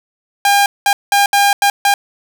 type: tone bursts at uneven times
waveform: sawtooth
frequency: 805 Hz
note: G5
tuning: 46 cents sharp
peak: -5 dBFS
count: 6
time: 0.45-0.66 / 0.86-0.93 / 1.12-1.26 / 1.33-1.53 / 1.62-1.7 / 1.85-1.94 s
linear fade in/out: 2 ms
effects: none